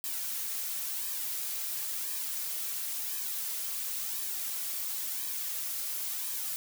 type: noise with flanger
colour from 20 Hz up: blue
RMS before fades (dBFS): -35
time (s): 0.04-6.56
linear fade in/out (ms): 0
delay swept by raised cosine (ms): 1.4 to 4.1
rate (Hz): 0.96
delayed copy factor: -0.65
effects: none

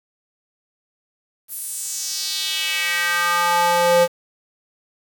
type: tone with high-pass filter sweep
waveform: square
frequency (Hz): 173.8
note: F3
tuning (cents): -8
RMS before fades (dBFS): -20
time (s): 1.48-4.08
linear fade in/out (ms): 50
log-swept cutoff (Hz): 12000 to 470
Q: 2.6
effects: 7-bit

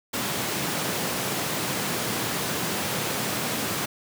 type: high-pass noise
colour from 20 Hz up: pink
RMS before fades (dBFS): -28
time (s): 0.13-3.86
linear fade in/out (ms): 10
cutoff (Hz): 120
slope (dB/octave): 24
effects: none

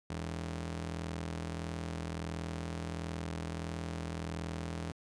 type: ring-modulated tone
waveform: sawtooth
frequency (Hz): 123.47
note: B2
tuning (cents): 0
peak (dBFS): -30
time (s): 0.1-4.92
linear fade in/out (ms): 0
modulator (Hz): 41
effects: resampled to 22050 Hz

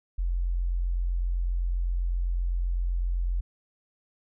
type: tone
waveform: sine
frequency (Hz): 43.89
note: F1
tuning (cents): +9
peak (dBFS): -24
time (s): 0.18-3.41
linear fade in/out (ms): 10
effects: none

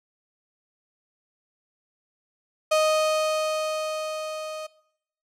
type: tone with level ramp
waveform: 35% pulse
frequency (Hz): 622.3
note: D#5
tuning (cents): 0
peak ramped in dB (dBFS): -16 to -31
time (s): 2.71-4.67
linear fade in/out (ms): 10
effects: noise-tail reverb RT60 0.7 s tail -20 dB re dry + low-pass 10000 Hz 12 dB/octave

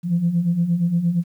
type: beating tone pair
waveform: sine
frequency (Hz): 165.6 / 174.2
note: E3 / F3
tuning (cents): +8 / -4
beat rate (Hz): 8.6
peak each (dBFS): -23 / -17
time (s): 0.03-1.24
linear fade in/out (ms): 50
effects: tanh soft clip ceiling -10 dBFS + 9-bit

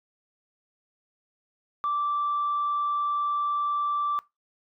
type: tone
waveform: sine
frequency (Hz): 1169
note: D6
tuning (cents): -8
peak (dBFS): -23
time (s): 1.84-4.19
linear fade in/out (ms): 0
effects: noise-tail reverb RT60 0.2 s tail -20 dB re dry + tanh soft clip ceiling -20 dBFS

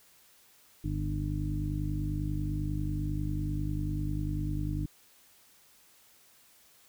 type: harmonic tone with a mistuned harmonic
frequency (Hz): 50.1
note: G1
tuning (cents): +38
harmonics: 1 / 2 / 3 / 4 / 5 / 6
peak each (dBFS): -34 / -35 / -35 / -46 / -46 / -37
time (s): 0.84-4.86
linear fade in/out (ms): 5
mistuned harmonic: 1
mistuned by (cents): -74
effects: white hiss -61 dBFS RMS until 6.88 s

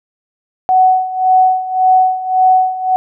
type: tone with tremolo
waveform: sine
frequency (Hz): 746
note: F#5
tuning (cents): +14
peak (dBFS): -5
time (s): 0.69-2.96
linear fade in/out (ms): 0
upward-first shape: sine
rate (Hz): 1.8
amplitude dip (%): 80
effects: none

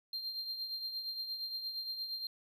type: tone with tremolo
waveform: triangle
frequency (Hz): 4181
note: C8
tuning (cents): -2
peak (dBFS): -34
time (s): 0.13-2.27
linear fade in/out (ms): 2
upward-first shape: triangle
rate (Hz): 8.6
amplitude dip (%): 60
effects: none

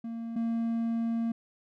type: tone pair in turn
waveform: triangle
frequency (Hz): 229.8 / 229.8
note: A#3 / A#3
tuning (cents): -25 / -25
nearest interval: unison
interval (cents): 0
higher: neither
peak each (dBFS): -32 / -25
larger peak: second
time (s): 0.04-0.36 / 0.36-1.32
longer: second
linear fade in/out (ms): 5
effects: none

